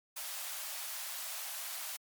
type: high-pass noise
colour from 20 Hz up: white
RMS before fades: -41 dBFS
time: 0.16-1.97 s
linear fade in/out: 10 ms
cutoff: 570 Hz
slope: 96 dB/octave
effects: MP3 96 kbps